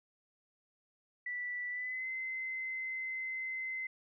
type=tone with pitch glide; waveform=sine; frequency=1967 to 2058 Hz; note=B6 to C7; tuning=-7 to -29 cents; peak=-36 dBFS; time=1.26-3.87 s; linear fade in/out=5 ms; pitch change=+78 cents; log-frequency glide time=1.7-2.08 s; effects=none